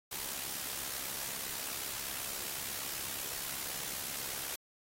white noise with amplitude modulation, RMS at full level -37 dBFS, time 0.11-4.56 s, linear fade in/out 10 ms, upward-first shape sine, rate 68 Hz, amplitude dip 55%, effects AAC 48 kbps

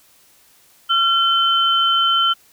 sine tone pair together, 1367 / 3073 Hz, F6 / G7, -37 / -35 cents, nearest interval octave + major second, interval 1402 cents, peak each -16 dBFS, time 0.89-2.34 s, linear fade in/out 20 ms, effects white hiss -53 dBFS RMS until 2.52 s

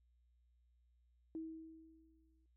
sine tone with exponential decay, 321.7 Hz, E4, 42 cents flat, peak -40 dBFS, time 1.35-2.46 s, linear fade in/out 1 ms, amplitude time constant 240 ms, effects noise-tail reverb RT60 0.1 s tail -17 dB re dry + added 60 Hz sine -70 dBFS peak until 2.56 s

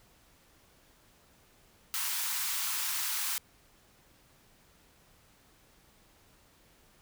white high-pass noise, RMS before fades -33 dBFS, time 1.94-3.38 s, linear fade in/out 0 ms, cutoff 870 Hz, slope 48 dB/octave, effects pink hiss -63 dBFS RMS until 7.01 s

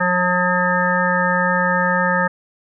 harmonic tone, 179.8 Hz, F#3, 49 cents flat, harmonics 1 / 3 / 5 / 7 / 9 / 10, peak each -22 / -22 / -22 / -22 / -22 / -22 dBFS, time 0-2.28 s, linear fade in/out 10 ms, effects none

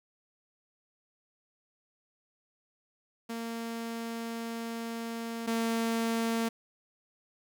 sawtooth tone pair in turn, 230 / 228.3 Hz, A#3 / A#3, -23 / -36 cents, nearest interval unison, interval 13 cents, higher first, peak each -31 / -24 dBFS, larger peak second, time 3.29-5.47 / 5.47-6.49 s, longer first, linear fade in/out 10 ms, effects 10-bit

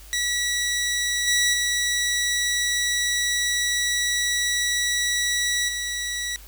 15% pulse tone with level steps, 1939 Hz, B6, 32 cents flat, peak -16 / -12 / -15 / -20 dBFS, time 0.13-6.36 s, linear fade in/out 0 ms, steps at 1.27 / 1.53 / 5.68 s, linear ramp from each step 10 ms, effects added 50 Hz sine -43 dBFS peak until 6.47 s + white hiss -48 dBFS RMS until 6.47 s

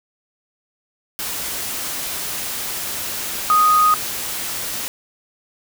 sine tone in noise, 1244.5 Hz, D#6, in tune, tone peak -11 dBFS, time 3.5-3.94 s, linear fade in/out 0 ms, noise white, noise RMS -26 dBFS, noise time 1.19-4.88 s, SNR +12 dB, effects none

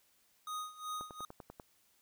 square tone with tremolo, 1244.5 Hz, D#6, in tune, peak -38 dBFS, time 0.47-1.25 s, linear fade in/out 2 ms, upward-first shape sine, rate 2.7 Hz, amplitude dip 85%
click train, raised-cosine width 1 ms, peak -33 dBFS, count 7, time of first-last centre 1.01-1.598 s, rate 10.2 Hz
effects white hiss -71 dBFS RMS until 2.01 s

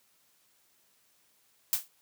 blue noise with exponential decay, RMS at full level -23 dBFS, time 1.73-1.88 s, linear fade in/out 0 ms, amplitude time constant 31 ms, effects white hiss -68 dBFS RMS until 2.01 s + high-pass 80 Hz 12 dB/octave

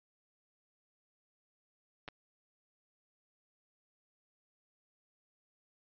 clicks, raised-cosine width 0.3 ms, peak -28 dBFS, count 2, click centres 2.079 / 2.086 s, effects resampled to 11025 Hz

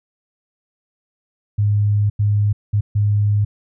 sine tone bursts at uneven times, 103.5 Hz, G#2, 5 cents flat, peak -13 dBFS, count 4, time 1.58-2.1 / 2.19-2.53 / 2.73-2.81 / 2.95-3.45 s, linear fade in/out 10 ms, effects none

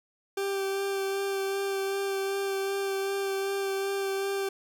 40% pulse tone with vibrato, 392 Hz, G4, in tune, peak -27 dBFS, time 0.37-4.49 s, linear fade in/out 5 ms, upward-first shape sine, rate 2.6 Hz, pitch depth 14 cents each way, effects none

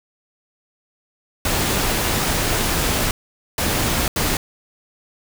pink noise bursts at uneven times, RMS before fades -20 dBFS, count 3, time 1.45-3.11 / 3.58-4.08 / 4.16-4.37 s, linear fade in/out 2 ms, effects none

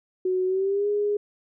sine tone with pitch glide, 370 to 412.9 Hz, F#4 to G#4, 0 to -10 cents, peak -21 dBFS, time 0.25-1.17 s, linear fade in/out 5 ms, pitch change +190 cents, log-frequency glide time 0.46-0.88 s, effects none

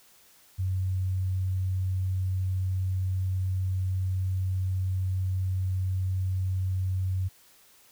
sine tone, 93.5 Hz, F#2, 19 cents sharp, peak -25 dBFS, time 0.58-7.29 s, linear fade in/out 20 ms, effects white hiss -58 dBFS RMS until 7.91 s

